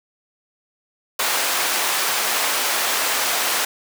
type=high-pass noise; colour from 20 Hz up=pink; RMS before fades=-21 dBFS; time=1.19-3.65 s; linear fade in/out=5 ms; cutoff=740 Hz; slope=12 dB/octave; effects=none